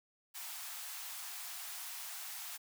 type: high-pass noise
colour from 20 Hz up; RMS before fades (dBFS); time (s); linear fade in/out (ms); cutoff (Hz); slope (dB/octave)
white; -45; 0.34-2.58; 20; 670; 96
effects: none